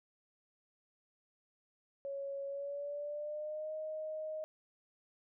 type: tone with pitch glide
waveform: sine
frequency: 555 to 623 Hz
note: C#5 to D#5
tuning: +2 to +2 cents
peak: -38 dBFS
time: 2.05-4.44 s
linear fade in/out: 0 ms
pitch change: +200 cents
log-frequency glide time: 2.47-3.73 s
effects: none